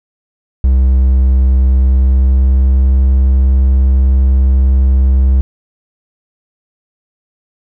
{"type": "tone with pitch glide", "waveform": "triangle", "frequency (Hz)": [64.9, 65.84], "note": ["C2", "C2"], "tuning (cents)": [-13, 11], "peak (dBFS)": -4, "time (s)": [0.64, 5.41], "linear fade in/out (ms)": 0, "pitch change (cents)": 24, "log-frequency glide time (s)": [1.66, 2.86], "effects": []}